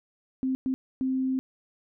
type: tone bursts at uneven times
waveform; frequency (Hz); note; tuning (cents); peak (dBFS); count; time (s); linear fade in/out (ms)
sine; 261.5; C4; -1; -24; 3; 0.43-0.55 / 0.66-0.74 / 1.01-1.39; 0
effects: none